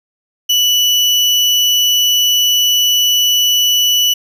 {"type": "tone", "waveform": "35% pulse", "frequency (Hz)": 2960, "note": "F#7", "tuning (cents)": 0, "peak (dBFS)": -8, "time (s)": [0.49, 4.14], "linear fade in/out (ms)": 10, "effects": []}